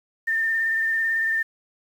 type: tone with vibrato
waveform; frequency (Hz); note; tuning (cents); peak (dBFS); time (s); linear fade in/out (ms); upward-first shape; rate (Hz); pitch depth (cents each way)
sine; 1804; A6; +43; -20; 0.27-1.43; 10; sine; 18; 21
effects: 8-bit